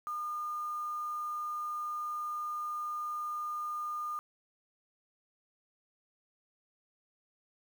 sine tone with quantisation, 1213 Hz, D#6, 44 cents flat, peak -34 dBFS, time 0.07-4.19 s, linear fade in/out 0 ms, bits 9, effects none

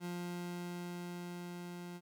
30% pulse tone with level ramp, 175.7 Hz, F3, 11 cents sharp, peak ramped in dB -36 to -42 dBFS, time 0-2.01 s, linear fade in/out 50 ms, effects 13-bit

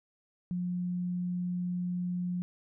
sine tone, 178.4 Hz, F3, 37 cents sharp, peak -30 dBFS, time 0.51-2.42 s, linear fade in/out 0 ms, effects none

